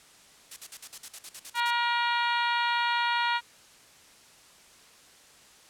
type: noise bursts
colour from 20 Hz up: blue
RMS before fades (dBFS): -37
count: 12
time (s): 0.51-1.708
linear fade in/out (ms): 5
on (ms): 54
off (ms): 50
type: harmonic tone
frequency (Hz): 475.1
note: A#4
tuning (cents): +33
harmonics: 2 / 3 / 4 / 5 / 6 / 7 / 8 / 9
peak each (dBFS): -27 / -31 / -33 / -35 / -37 / -38 / -39 / -40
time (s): 1.54-3.41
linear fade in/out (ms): 50
effects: white hiss -55 dBFS RMS until 5.69 s + low-pass 9000 Hz 12 dB/octave